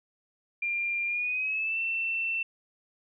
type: tone with pitch glide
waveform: sine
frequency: 2392 to 2685 Hz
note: D7 to E7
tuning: +31 to +31 cents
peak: -27 dBFS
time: 0.62-2.43 s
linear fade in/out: 5 ms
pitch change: +200 cents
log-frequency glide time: 1.07-1.8 s
effects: none